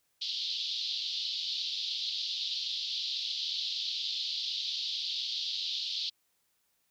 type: band-pass noise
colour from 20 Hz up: pink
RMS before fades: -35 dBFS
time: 0.21-6.1 s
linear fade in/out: 10 ms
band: 3300 to 4700 Hz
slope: 48 dB/octave
effects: white hiss -75 dBFS RMS until 6.9 s